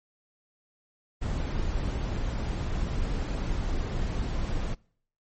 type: noise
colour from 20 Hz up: brown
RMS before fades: -29 dBFS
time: 1.21-4.75 s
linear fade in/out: 20 ms
effects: noise-tail reverb RT60 0.6 s tail -26 dB re dry + MP3 32 kbps